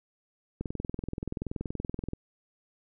click train, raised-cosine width 3 ms, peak -20 dBFS, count 33, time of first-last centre 0.61-2.134 s, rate 21 Hz, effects none

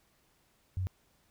sine tone, 92.9 Hz, F#2, 7 cents sharp, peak -30 dBFS, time 0.77-0.87 s, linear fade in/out 0 ms, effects pink hiss -70 dBFS RMS until 1.3 s

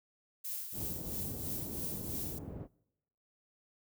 violet noise with tremolo, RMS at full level -38 dBFS, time 0.44-2.39 s, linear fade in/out 10 ms, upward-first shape triangle, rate 3 Hz, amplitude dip 60%
pink low-pass noise, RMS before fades -42 dBFS, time 0.72-2.68 s, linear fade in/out 50 ms, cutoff 410 Hz, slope 12 dB/octave
effects noise-tail reverb RT60 0.9 s tail -24 dB re dry + high-pass 60 Hz 12 dB/octave

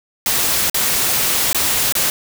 white noise with dropouts, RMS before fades -17 dBFS, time 0.26-2.1 s, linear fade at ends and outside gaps 1 ms, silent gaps 0.698-0.744 / 1.53-1.546 / 1.924-1.952 s, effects none

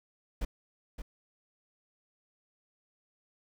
brown noise with echo, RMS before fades -32 dBFS, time 0.41-0.45 s, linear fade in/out 5 ms, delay 570 ms, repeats 1, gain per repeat -8 dB, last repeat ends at 1.02 s, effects none

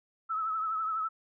sine tone with vibrato, 1299 Hz, E6, 26 cents flat, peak -29 dBFS, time 0.29-1.09 s, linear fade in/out 20 ms, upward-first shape triangle, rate 12 Hz, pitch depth 54 cents each way, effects none

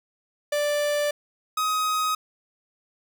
45% pulse tone pair in turn, 587.3 / 1259.6 Hz, D5 / D#6, 0 / +21 cents, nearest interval octave + minor second, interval 1321 cents, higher second, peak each -22 dBFS, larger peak neither, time 0.52-1.11 / 1.57-2.15 s, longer first, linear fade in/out 5 ms, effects none

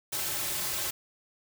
white noise with comb filter, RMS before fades -32 dBFS, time 0.12-0.91 s, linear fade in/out 10 ms, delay 4.2 ms, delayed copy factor -0.85, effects none

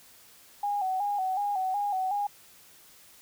sine tone with vibrato, 784 Hz, G5, in tune, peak -26 dBFS, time 0.63-2.27 s, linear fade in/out 5 ms, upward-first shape square, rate 2.7 Hz, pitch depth 72 cents each way, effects white hiss -55 dBFS RMS until 3.21 s

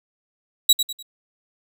sawtooth tone with echo, 3878 Hz, B7, 32 cents flat, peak -7 dBFS, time 0.69-0.73 s, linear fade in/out 5 ms, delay 99 ms, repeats 3, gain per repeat -9 dB, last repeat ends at 1.027 s, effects none

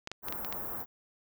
clicks, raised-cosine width 0.2 ms, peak -20 dBFS, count 6, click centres 0.074 / 0.116 / 0.285 / 0.325 / 0.448 / 0.526 s
white band-stop noise, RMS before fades -38 dBFS, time 0.22-0.86 s, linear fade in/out 50 ms, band 1300 to 16000 Hz, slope 24 dB/octave
effects none

